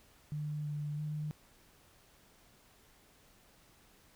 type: tone with pitch steps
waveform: sine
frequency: 150 / 148 / 151.4 Hz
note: D3 / D3 / D#3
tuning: +37 / +14 / -47 cents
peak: -35 dBFS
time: 0.32-1.31 s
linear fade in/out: 0 ms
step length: 330 ms
effects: pink hiss -64 dBFS RMS until 4.15 s